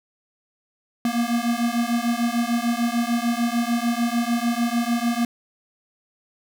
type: beating tone pair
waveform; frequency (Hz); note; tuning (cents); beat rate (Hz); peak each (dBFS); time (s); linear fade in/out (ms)
square; 233.1 / 239.8; A#3 / A#3; 0 / +49; 6.7; -24; 1.05-5.25; 2
effects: none